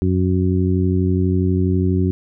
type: harmonic tone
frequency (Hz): 92.2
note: F#2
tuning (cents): -6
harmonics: 1 / 2 / 3 / 4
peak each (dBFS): -17 / -20 / -22 / -23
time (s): 0.02-2.11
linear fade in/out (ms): 0
effects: none